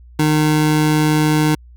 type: tone pair together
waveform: square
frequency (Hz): 153 / 306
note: D#3 / D#4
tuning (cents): -29 / -29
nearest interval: octave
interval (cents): 1200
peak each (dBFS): -16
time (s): 0.19-1.55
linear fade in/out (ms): 5
effects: added 60 Hz sine -39 dBFS peak until 1.76 s